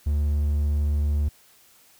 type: tone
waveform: triangle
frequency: 73.5 Hz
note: D2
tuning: 2 cents sharp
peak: -18 dBFS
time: 0.06-1.29 s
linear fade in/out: 10 ms
effects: white hiss -56 dBFS RMS until 1.99 s